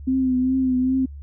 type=tone with vibrato; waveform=sine; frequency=258.2 Hz; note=C4; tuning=23 cents flat; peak=-17 dBFS; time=0.07-1.06 s; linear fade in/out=10 ms; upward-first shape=triangle; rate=2.5 Hz; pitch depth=44 cents each way; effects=added 71 Hz sine -34 dBFS peak until 1.22 s